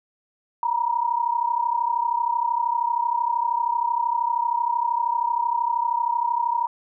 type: tone pair together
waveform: sine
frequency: 932.3 / 965.2 Hz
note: A#5 / B5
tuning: 0 / -40 cents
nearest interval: minor second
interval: 60 cents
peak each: -23 dBFS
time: 0.63-6.67 s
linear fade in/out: 2 ms
effects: none